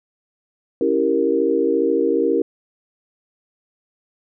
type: chord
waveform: sine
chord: C# diminished seventh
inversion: none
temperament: equal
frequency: 277.2 / 329.6 / 392 / 466.2 Hz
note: C#4 / E4 / G4 / Bb4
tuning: 0 / 0 / 0 / 0 cents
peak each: -23 / -21 / -21 / -19 dBFS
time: 0.81-2.42 s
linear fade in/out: 2 ms
effects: none